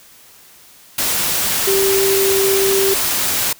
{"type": "tone in noise", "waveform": "sine", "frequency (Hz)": 390, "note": "G4", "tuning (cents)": -9, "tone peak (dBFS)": -14, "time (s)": [1.67, 2.94], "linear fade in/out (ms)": 5, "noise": "white", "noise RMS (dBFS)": -18, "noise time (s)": [0.98, 3.53], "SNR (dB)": 1, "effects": ["white hiss -45 dBFS RMS until 3.59 s"]}